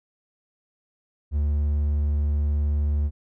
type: tone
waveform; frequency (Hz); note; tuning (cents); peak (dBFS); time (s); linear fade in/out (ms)
triangle; 73.42; D2; 0; -18; 1.31-3.11; 50
effects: none

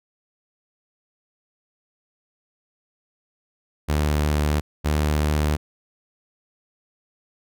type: tone pair in turn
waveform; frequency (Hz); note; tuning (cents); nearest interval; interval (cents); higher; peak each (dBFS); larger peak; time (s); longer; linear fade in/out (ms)
sawtooth; 74.7 / 75.26; D2 / D2; +30 / +43; unison; 13; second; -15; neither; 3.88-4.61 / 4.84-5.57; neither; 20
effects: none

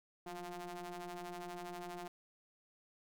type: ring-modulated tone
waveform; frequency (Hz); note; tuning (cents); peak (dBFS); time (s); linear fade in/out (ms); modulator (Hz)
sawtooth; 174.61; F3; 0; -37; 0.26-2.08; 5; 530
effects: none

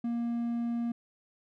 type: tone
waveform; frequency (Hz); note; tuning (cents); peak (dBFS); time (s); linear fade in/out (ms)
triangle; 235.3; A#3; +16; -27; 0.04-0.92; 5
effects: none

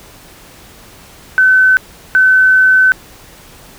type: tone bursts at uneven times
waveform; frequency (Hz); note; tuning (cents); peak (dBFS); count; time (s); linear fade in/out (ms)
sine; 1520; F#6; +46; -5; 2; 1.38-1.77 / 2.15-2.92; 0
effects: pink hiss -39 dBFS RMS until 3.78 s

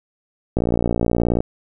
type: click train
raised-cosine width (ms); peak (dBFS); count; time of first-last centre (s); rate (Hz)
2; -5; 50; 0.57-1.405; 58.7
effects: none

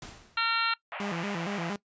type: noise with exponential decay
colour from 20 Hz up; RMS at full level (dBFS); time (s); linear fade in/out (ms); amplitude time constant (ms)
pink; -41; 0.02-0.62; 1; 130
type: harmonic tone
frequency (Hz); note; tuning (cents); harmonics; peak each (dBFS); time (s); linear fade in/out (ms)
457.6; A#4; -32; 2 / 3 / 4 / 5 / 6 / 7 / 8 / 9; -37 / -27 / -36 / -36 / -32 / -37 / -40 / -34; 0.37-0.74; 5
type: band-pass noise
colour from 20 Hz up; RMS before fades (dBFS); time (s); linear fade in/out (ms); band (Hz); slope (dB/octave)
pink; -39; 0.92-1.73; 0; 610 to 3000; 48
type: tone with vibrato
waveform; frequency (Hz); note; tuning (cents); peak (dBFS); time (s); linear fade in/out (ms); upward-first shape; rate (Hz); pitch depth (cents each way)
sawtooth; 184.7; F#3; -3; -28; 1-1.76; 2; square; 4.3; 160
effects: noise-tail reverb RT60 0.1 s tail -20 dB re dry + resampled to 16000 Hz

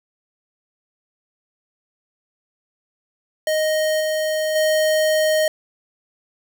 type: tone with level steps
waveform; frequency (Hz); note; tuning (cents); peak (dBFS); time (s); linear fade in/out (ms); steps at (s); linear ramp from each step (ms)
square; 622.3; D#5; 0; -18 / -20 / -16; 3.47-5.48; 2; 4 / 4.55; 10
effects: none

